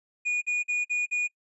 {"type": "tone bursts", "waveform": "triangle", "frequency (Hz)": 2452, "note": "D#7", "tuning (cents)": -26, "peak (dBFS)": -22, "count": 5, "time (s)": [0.25, 1.28], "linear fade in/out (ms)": 20, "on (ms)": 170, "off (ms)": 45, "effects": ["noise-tail reverb RT60 0.1 s tail -24 dB re dry", "resampled to 24000 Hz"]}